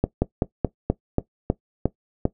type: slowing click train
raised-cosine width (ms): 2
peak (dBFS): -5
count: 9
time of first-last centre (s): 0.04-2.254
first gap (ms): 180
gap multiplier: 1.12
effects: noise-tail reverb RT60 0.1 s tail -17 dB re dry